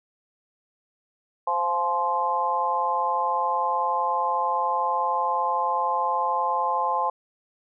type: harmonic tone with a mistuned harmonic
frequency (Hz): 174.2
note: F3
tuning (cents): -4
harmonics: 3 / 4 / 5 / 6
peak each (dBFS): -31 / -31 / -25 / -25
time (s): 1.47-7.1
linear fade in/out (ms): 5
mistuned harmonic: 5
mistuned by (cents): -30
effects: none